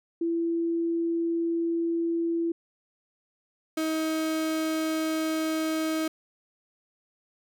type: tone pair in turn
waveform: sine / 35% pulse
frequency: 335.1 / 316.9 Hz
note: E4 / D#4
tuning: +29 / +32 cents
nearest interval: minor second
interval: 97 cents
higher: first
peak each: -24 dBFS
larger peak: neither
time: 0.21-2.52 / 3.77-6.08 s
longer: neither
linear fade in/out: 5 ms
effects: none